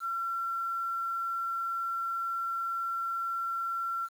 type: tone with quantisation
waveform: sine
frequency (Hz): 1359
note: F6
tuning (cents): -48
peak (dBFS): -30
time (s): 0-4.09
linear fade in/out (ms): 50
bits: 9
effects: none